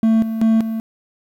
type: tone with tremolo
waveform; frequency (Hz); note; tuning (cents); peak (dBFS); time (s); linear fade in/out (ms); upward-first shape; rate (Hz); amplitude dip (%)
triangle; 223.1; A3; +24; -9; 0.03-0.8; 2; square; 2.6; 65
effects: 8-bit